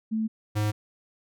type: tone pair in turn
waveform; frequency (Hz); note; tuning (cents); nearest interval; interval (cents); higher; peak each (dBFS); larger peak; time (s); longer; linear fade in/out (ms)
sine / square; 220 / 105.64; A3 / G#2; 0 / +30; octave + minor second; 1270; first; -24; neither; 0.11-0.28 / 0.55-0.72; neither; 20
effects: none